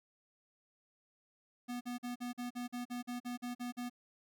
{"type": "tone bursts", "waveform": "square", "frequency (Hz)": 244.3, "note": "B3", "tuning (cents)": -19, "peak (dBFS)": -39, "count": 13, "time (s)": [1.68, 3.898], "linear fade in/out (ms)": 20, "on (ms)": 130, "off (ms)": 44, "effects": []}